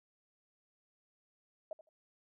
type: tone with echo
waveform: sine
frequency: 629 Hz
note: D#5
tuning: 19 cents sharp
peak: -38 dBFS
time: 1.71-1.73 s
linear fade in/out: 2 ms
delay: 80 ms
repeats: 2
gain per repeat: -15 dB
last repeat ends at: 1.89 s
effects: none